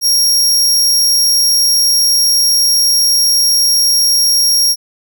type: tone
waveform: sawtooth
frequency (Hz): 5588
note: F8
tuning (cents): 0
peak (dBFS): -6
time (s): 0.01-4.76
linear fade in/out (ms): 50
effects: none